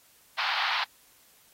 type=band-pass noise; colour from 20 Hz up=pink; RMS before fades=-29 dBFS; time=0.38-0.84 s; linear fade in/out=5 ms; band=790 to 4500 Hz; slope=48 dB/octave; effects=white hiss -60 dBFS RMS until 1.53 s + AAC 48 kbps